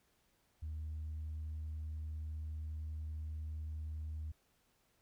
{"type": "tone", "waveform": "sine", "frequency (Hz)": 77.6, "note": "D#2", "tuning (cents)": -4, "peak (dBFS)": -38, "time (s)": [0.62, 4.32], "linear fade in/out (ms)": 10, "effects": ["tanh soft clip ceiling -37 dBFS", "pink hiss -75 dBFS RMS until 5.01 s"]}